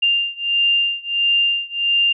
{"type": "beating tone pair", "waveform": "sine", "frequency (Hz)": [2794, 2795.5], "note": ["F7", "F7"], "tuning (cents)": [0, 1], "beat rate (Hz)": 1.5, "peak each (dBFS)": [-18, -19], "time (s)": [0.02, 2.13], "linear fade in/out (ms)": 10, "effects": []}